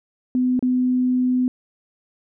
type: tone with dropouts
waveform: sine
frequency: 252.2 Hz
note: B3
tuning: 36 cents sharp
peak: -16 dBFS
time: 0.35-1.48 s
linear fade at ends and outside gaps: 1 ms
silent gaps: 0.593-0.626 s
effects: none